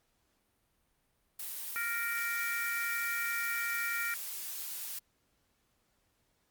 blue noise, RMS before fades -40 dBFS, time 1.39-4.99 s, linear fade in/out 5 ms
harmonic tone, 466.2 Hz, A#4, in tune, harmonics 3 / 4 / 5, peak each -36 / -37 / -38 dBFS, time 1.76-4.14 s, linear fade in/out 0 ms
effects pink hiss -75 dBFS RMS until 6.5 s + Opus 48 kbps

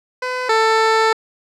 15% pulse tone pair in turn, 505 / 443.7 Hz, B4 / A4, +39 / +14 cents, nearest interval major second, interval 225 cents, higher first, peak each -14 / -6 dBFS, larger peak second, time 0.22-0.49 / 0.49-1.13 s, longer second, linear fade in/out 5 ms, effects low-pass 5000 Hz 12 dB/octave

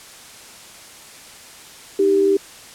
sine tone pair together, 311.1 / 393.2 Hz, D#4 / G4, 0 / +5 cents, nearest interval major third, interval 405 cents, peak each -22 / -13 dBFS, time 1.99-2.37 s, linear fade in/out 5 ms, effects white hiss -41 dBFS RMS until 2.74 s + low-pass 10000 Hz 12 dB/octave

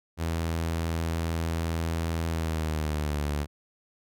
sawtooth tone with pitch glide, 82.41 to 73.42 Hz, E2 to D2, 0 to 0 cents, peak -23 dBFS, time 0.17-3.47 s, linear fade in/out 50 ms, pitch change -200 cents, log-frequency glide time 2.3-3.2 s, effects none

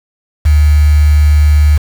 sine tone with quantisation, 74.4 Hz, D2, 23 cents sharp, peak -4 dBFS, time 0.45-1.78 s, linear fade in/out 10 ms, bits 4, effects none

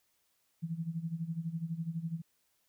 sine tone with tremolo, 164.81 Hz, E3, in tune, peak -31 dBFS, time 0.62-2.22 s, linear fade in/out 20 ms, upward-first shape sine, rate 12 Hz, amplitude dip 80%, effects white hiss -75 dBFS RMS until 2.68 s

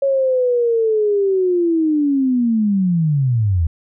sine linear sweep, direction down, 554.4 to 76.9 Hz, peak -13 dBFS, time 0.02-3.67 s, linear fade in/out 5 ms, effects none

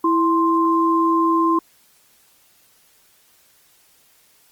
sine tone pair together, 329.9 / 1047.4 Hz, E4 / C6, +1 / +1 cents, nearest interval octave + minor sixth, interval 2000 cents, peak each -17 / -17 dBFS, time 0.04-1.59 s, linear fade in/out 5 ms, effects white hiss -56 dBFS RMS until 4.51 s + Opus 24 kbps

